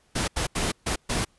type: noise bursts at uneven times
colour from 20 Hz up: pink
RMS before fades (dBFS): -26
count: 5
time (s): 0.15-0.28 / 0.36-0.47 / 0.55-0.72 / 0.86-0.96 / 1.09-1.25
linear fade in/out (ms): 10
effects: pink hiss -64 dBFS RMS until 1.38 s + resampled to 24000 Hz